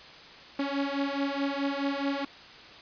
sawtooth beating tone pair, 276.6 / 281.3 Hz, C#4 / C#4, -4 / +26 cents, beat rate 4.7 Hz, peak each -27 dBFS, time 0.59-2.25 s, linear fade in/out 5 ms, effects white hiss -48 dBFS RMS until 2.81 s + resampled to 11025 Hz

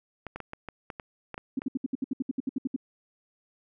clicks, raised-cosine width 0.5 ms, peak -22 dBFS, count 10, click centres 0.267 / 0.36 / 0.403 / 0.534 / 0.687 / 0.902 / 0.998 / 1.343 / 1.379 / 1.619 s
sine tone bursts, 263.2 Hz, C4, 10 cents sharp, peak -25 dBFS, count 14, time 1.57-2.763 s, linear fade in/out 5 ms, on 23 ms, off 67 ms
effects none

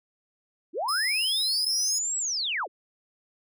sine linear two-way sweep, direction up then down, 261.6 to 7840 to 261.6 Hz, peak -26 dBFS, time 0.73-2.68 s, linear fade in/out 50 ms, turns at 2.18 s
sawtooth tone, 5100 Hz, D#8, 42 cents sharp, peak -24 dBFS, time 0.88-1.99 s, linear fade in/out 10 ms
effects none

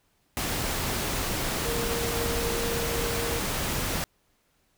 sine tone in noise, 466.9 Hz, A#4, 3 cents sharp, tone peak -31 dBFS, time 1.65-3.39 s, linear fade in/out 0 ms, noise pink, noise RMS -29 dBFS, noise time 0.37-4.04 s, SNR -5 dB, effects pink hiss -69 dBFS RMS until 4.77 s

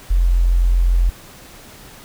sine tone, 43.65 Hz, F1, in tune, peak -11 dBFS, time 0.1-1.1 s, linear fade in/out 10 ms, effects pink hiss -41 dBFS RMS until 2.04 s

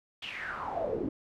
brown noise with band-pass filter sweep, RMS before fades -35 dBFS, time 0.22-1.09 s, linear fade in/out 5 ms, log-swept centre 3200 to 300 Hz, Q 7.6, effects none

